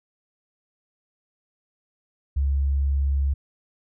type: tone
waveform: sine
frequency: 69.3 Hz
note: C#2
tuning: in tune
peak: -19 dBFS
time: 2.36-3.34 s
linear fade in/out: 10 ms
effects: none